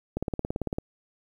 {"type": "click train", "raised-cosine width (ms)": 2, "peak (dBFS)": -15, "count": 12, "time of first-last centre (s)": [0.17, 0.785], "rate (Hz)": 17.9, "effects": ["9-bit"]}